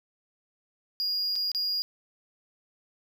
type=tone with dropouts; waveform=triangle; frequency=4854 Hz; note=D#8; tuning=44 cents flat; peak=-25 dBFS; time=1-1.82 s; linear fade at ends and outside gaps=0 ms; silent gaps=1.356-1.361 / 1.517-1.548 s; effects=none